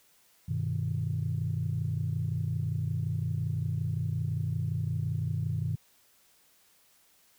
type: chord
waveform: sine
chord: G augmented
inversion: none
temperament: equal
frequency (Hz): 98 / 123.47 / 155.56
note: G2 / B2 / D#3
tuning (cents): 0 / 0 / 0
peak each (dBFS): -32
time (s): 0.48-5.76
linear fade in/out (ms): 10
effects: tanh soft clip ceiling -20 dBFS + white hiss -64 dBFS RMS until 7.38 s